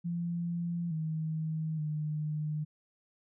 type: tone with pitch steps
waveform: sine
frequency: 171.3 / 158.1 / 152.3 Hz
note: F3 / D#3 / D#3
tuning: -33 / +28 / -37 cents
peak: -31 dBFS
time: 0.04-2.65 s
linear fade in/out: 20 ms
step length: 870 ms
effects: none